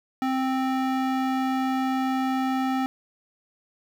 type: tone with band-pass filter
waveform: square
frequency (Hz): 262.2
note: C4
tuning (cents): +4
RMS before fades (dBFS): -25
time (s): 0.22-2.86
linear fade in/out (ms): 0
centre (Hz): 780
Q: 0.58
effects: 8-bit